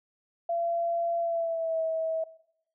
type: tone with pitch glide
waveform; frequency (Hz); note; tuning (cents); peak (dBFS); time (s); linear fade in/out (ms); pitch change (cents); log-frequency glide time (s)
sine; 680 to 646.3; F5 to E5; -46 to -34; -26; 0.49-2.24; 5; -88; 1.19-1.81
effects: noise-tail reverb RT60 0.8 s tail -20 dB re dry

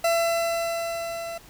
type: tone with level ramp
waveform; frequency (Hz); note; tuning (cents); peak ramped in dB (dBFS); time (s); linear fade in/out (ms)
40% pulse; 672; E5; +33; -18 to -31; 0.04-1.38; 5
effects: pink hiss -50 dBFS RMS until 1.49 s

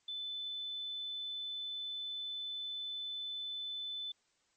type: tone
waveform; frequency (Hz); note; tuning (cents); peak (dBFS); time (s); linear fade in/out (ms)
sine; 3510; A7; -5; -38; 0.08-4.12; 5
effects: white hiss -75 dBFS RMS until 4.56 s + MP3 32 kbps

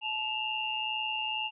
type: tone cluster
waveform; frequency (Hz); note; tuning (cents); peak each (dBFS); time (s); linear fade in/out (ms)
sine; 868 / 2699 / 2821; A5 / E7 / F7; -24 / +40 / +17; -36 / -36 / -33; 0.01-1.51; 50
effects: none

